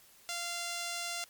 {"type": "tone", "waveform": "5% pulse", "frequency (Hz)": 692, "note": "F5", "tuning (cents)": -16, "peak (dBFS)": -24, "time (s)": [0.29, 1.24], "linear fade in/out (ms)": 0, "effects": ["white hiss -60 dBFS RMS until 1.29 s", "MP3 96 kbps"]}